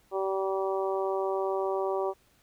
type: harmonic tone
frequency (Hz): 192.5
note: G3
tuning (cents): -31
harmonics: 2 / 3 / 4 / 5 / 6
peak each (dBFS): -29 / -33 / -35 / -37 / -39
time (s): 0.11-2.14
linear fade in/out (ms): 50
effects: pink hiss -65 dBFS RMS until 2.42 s